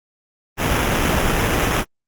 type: noise with sample-and-hold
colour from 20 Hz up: pink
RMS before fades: -18 dBFS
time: 0.57-1.85 s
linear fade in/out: 50 ms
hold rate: 4410 Hz
effects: Opus 24 kbps